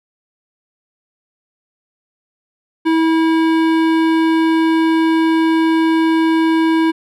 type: tone with hard clipping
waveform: sine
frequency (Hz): 324.1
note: E4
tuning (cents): -29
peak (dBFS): -13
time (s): 2.85-6.92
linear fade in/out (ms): 20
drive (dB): 16
effects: none